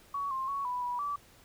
sine tone with pitch steps, 1124 / 1058 / 1115 / 989 / 977 / 1155 Hz, C#6 / C6 / C#6 / B5 / B5 / D6, +24 / +19 / +10 / +2 / -19 / -29 cents, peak -31 dBFS, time 0.14-1.16 s, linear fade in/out 5 ms, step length 170 ms, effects pink hiss -59 dBFS RMS until 1.44 s

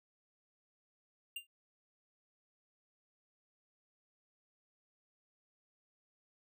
square tone with exponential decay, 2794 Hz, F7, in tune, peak -37 dBFS, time 1.36-1.47 s, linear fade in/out 5 ms, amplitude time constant 22 ms, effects none

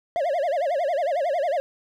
triangle tone with vibrato, 622.3 Hz, D#5, in tune, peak -19 dBFS, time 0.16-1.6 s, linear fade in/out 0 ms, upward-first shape sine, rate 11 Hz, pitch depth 250 cents each way, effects none

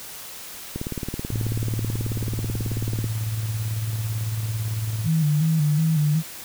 click train, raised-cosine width 3 ms, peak -15 dBFS, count 43, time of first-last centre 0.76-3.043 s, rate 18.4 Hz
sine tone with tremolo, 110 Hz, A2, in tune, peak -22 dBFS, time 1.32-5.08 s, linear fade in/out 5 ms, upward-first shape square, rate 18 Hz, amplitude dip 40%
sine tone with vibrato, 154.9 Hz, D#3, 7 cents flat, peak -17 dBFS, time 5.04-6.23 s, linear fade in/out 50 ms, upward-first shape square, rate 2.7 Hz, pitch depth 63 cents each way
effects white hiss -38 dBFS RMS until 6.44 s

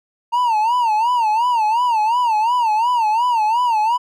triangle tone with vibrato, 918 Hz, A#5, 27 cents flat, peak -12 dBFS, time 0.32-3.98 s, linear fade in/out 20 ms, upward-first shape sine, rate 2.8 Hz, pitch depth 140 cents each way, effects none

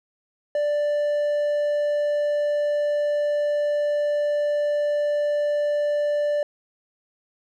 triangle tone, 588 Hz, D5, 2 cents sharp, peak -18 dBFS, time 0.55-6.43 s, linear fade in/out 2 ms, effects none

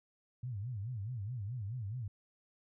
sine tone with vibrato, 111.9 Hz, A2, 30 cents sharp, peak -37 dBFS, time 0.43-2.08 s, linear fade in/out 5 ms, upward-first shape sine, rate 4.7 Hz, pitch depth 250 cents each way, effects none

